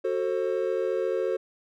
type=chord; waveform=triangle; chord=F# diminished; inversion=none; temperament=just; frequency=370 / 444 / 532.8 Hz; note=F#4 / A4 / C5; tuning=0 / +16 / +31 cents; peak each=-27 dBFS; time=0.04-1.37 s; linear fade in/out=10 ms; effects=none